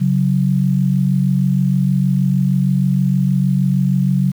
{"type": "tone pair together", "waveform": "sine", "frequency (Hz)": [138.59, 185], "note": ["C#3", "F#3"], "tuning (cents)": [0, 0], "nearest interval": "perfect fourth", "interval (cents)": 500, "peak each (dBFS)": -15, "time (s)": [0, 4.32], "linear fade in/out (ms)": 20, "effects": ["7-bit"]}